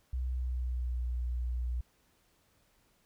sine tone with pitch glide, 63.2 to 60.91 Hz, B1 to B1, +41 to -23 cents, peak -30 dBFS, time 0.13-1.81 s, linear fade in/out 5 ms, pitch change -64 cents, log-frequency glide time 0.28-1.06 s, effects tanh soft clip ceiling -26 dBFS + pink hiss -70 dBFS RMS until 3.05 s

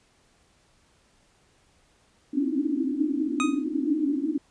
pink band-pass noise, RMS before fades -26 dBFS, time 2.33-4.38 s, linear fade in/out 5 ms, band 260 to 320 Hz, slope 96 dB/octave
25% pulse tone with exponential decay, 1250 Hz, D#6, 8 cents sharp, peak -18 dBFS, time 3.4-3.64 s, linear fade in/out 0 ms, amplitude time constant 52 ms
effects pink hiss -63 dBFS RMS until 4.5 s + resampled to 22050 Hz

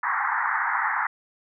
pink band-pass noise, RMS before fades -25 dBFS, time 0.03-1.07 s, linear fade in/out 5 ms, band 810 to 2000 Hz, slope 96 dB/octave, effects none

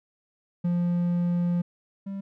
triangle tone pair in turn, 174.61 / 196.36 Hz, F3 / G3, 0 / +3 cents, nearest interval major second, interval 203 cents, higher second, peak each -20 / -29 dBFS, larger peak first, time 0.64-1.62 / 2.06-2.21 s, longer first, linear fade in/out 10 ms, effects none

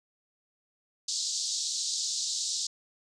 pink band-pass noise, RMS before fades -32 dBFS, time 1.08-2.67 s, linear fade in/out 5 ms, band 3900 to 7800 Hz, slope 48 dB/octave, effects resampled to 22050 Hz

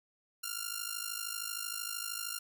5% pulse ring-modulated tone, 1396.9 Hz, F6, in tune, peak -22 dBFS, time 0.43-2.39 s, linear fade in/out 10 ms, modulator 26.5 Hz, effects none

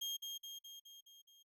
35% pulse tone with echo, 3227 Hz, G7, 50 cents sharp, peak -37 dBFS, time 0.01-0.17 s, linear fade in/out 10 ms, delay 210 ms, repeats 6, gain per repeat -4 dB, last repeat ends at 1.43 s, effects noise-tail reverb RT60 0.1 s tail -24 dB re dry

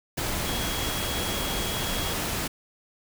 sine tone in noise, 3310 Hz, G#7, 6 cents flat, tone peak -35 dBFS, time 0.45-2.14 s, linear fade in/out 10 ms, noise pink, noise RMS -29 dBFS, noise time 0.17-2.48 s, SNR -9 dB, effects none

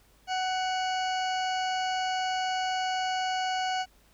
harmonic tone with a mistuned harmonic, 746 Hz, F#5, 14 cents sharp, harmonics 1 / 2 / 3 / 4 / 6 / 7 / 8 / 9, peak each -28 / -36 / -41 / -37 / -41 / -48 / -48 / -48 dBFS, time 0.27-3.86 s, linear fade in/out 50 ms, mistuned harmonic 4, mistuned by -43 cents, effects added 50 Hz sine -63 dBFS peak until 4.13 s + pink hiss -63 dBFS RMS until 4.13 s

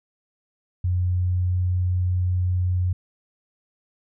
sine tone with pitch glide, 89.9 to 90.53 Hz, F#2 to F#2, -49 to -37 cents, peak -19 dBFS, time 0.84-2.93 s, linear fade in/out 5 ms, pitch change +12 cents, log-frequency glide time 1.15-1.56 s, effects none

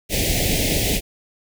pink band-stop noise, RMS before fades -20 dBFS, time 0.09-1.01 s, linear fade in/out 50 ms, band 710 to 2000 Hz, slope 48 dB/octave, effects none

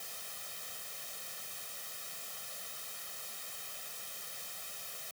white noise with comb filter, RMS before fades -44 dBFS, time 0-5.11 s, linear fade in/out 2 ms, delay 1.6 ms, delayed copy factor +0.9, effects high-pass 150 Hz 12 dB/octave

